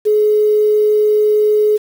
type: tone with quantisation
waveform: sine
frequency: 424.1 Hz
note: G#4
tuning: 36 cents sharp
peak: -9 dBFS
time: 0.05-1.78 s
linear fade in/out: 20 ms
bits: 6
effects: none